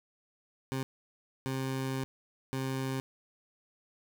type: tone bursts at uneven times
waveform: 20% pulse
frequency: 132.7 Hz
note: C3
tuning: 25 cents sharp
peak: -27 dBFS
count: 3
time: 0.72-0.83 / 1.46-2.04 / 2.53-3 s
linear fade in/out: 0 ms
effects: none